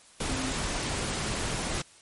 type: tone in noise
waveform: sine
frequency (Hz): 261.2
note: C4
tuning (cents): -3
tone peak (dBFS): -32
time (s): 0.29-0.52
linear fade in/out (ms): 5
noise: pink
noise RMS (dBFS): -31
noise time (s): 0.2-1.82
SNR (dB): -4
effects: white hiss -55 dBFS RMS until 2.01 s + MP3 48 kbps